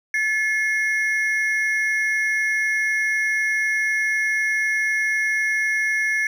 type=ring-modulated tone; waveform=triangle; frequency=1942 Hz; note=B6; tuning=30 cents flat; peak=-14 dBFS; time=0.14-6.27 s; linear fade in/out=2 ms; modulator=214 Hz; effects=none